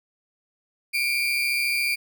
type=tone pair together; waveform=35% pulse; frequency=2260 / 2394 Hz; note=C#7 / D7; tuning=+33 / +33 cents; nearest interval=minor second; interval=100 cents; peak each=-26 / -21 dBFS; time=0.93-1.96 s; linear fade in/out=20 ms; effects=none